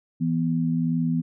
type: tone pair together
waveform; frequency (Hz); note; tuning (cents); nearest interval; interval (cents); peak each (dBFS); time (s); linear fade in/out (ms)
sine; 164.79 / 246.9; E3 / B3; 0 / 0; perfect fifth; 700; -23 / -24; 0.2-1.22; 20
effects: none